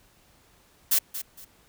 blue noise with echo, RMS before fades -21 dBFS, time 0.91-0.99 s, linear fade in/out 10 ms, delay 230 ms, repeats 2, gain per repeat -12 dB, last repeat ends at 1.45 s, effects pink hiss -60 dBFS RMS until 1.68 s

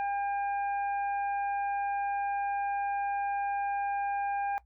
harmonic tone, 803 Hz, G5, 41 cents sharp, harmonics 1 / 2 / 3, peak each -29 / -41 / -45 dBFS, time 0-4.58 s, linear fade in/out 0 ms, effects noise-tail reverb RT60 0.1 s tail -18 dB re dry + added 60 Hz sine -60 dBFS peak until 4.65 s

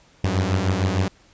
sawtooth beating tone pair, 91 / 97.6 Hz, F#2 / G2, -28 / -7 cents, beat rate 6.6 Hz, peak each -18 dBFS, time 0.24-1.08 s, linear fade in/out 0 ms, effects pink hiss -55 dBFS RMS until 1.33 s + resampled to 16000 Hz

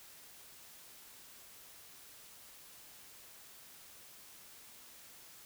silence, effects white hiss -56 dBFS RMS until 5.45 s

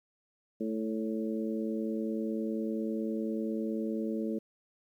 harmonic tone with a mistuned harmonic, 110 Hz, A2, in tune, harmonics 2 / 3 / 4 / 5, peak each -33 / -36 / -38 / -42 dBFS, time 0.6-4.39 s, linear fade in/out 10 ms, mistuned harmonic 5, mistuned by +18 cents, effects 11-bit

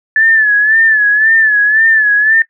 sine tone with vibrato, 1735 Hz, A6, 25 cents flat, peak -6 dBFS, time 0.16-2.42 s, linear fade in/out 2 ms, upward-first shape sine, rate 1.9 Hz, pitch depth 73 cents each way, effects noise-tail reverb RT60 0.1 s tail -19 dB re dry

